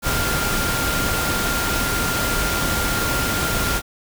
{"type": "tone in noise", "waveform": "sine", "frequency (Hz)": 1396.9, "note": "F6", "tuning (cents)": 0, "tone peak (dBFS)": -25, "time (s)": [0.02, 3.82], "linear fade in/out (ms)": 50, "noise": "pink", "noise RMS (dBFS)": -22, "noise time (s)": [0.02, 3.82], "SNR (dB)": -6, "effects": []}